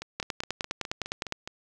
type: two click trains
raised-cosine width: 0.2 ms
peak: -19 / -12 dBFS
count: 8 / 12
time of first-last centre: 0.02-1.475 / 0.2-1.324 s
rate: 4.81 / 9.79 Hz
effects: none